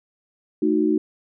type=chord; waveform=sine; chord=D# diminished; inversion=second; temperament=equal; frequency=220 / 311.1 / 370 Hz; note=A3 / D#4 / F#4; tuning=0 / 0 / 0 cents; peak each=-24 / -19 / -22 dBFS; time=0.62-0.98 s; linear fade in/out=5 ms; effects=none